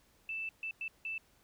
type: tone bursts at uneven times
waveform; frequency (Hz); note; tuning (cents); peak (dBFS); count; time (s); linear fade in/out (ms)
sine; 2647; E7; +7; -36; 4; 0.29-0.49 / 0.63-0.71 / 0.81-0.88 / 1.05-1.18; 2
effects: pink hiss -68 dBFS RMS until 1.43 s